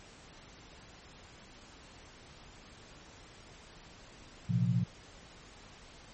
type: chord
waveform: sine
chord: Bb suspended second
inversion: none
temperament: equal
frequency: 116.54 / 130.81 / 174.61 Hz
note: Bb2 / C3 / F3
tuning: 0 / 0 / 0 cents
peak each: -30 / -32 / -31 dBFS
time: 4.49-4.84 s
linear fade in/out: 10 ms
effects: pink hiss -54 dBFS RMS until 6.13 s + MP3 32 kbps